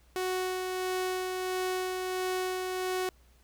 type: tone with tremolo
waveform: sawtooth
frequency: 370 Hz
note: F#4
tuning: in tune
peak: -25 dBFS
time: 0.16-3.09 s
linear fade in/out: 0 ms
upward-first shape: sine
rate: 1.5 Hz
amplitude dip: 30%
effects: added 60 Hz sine -60 dBFS peak until 3.43 s + pink hiss -66 dBFS RMS until 3.43 s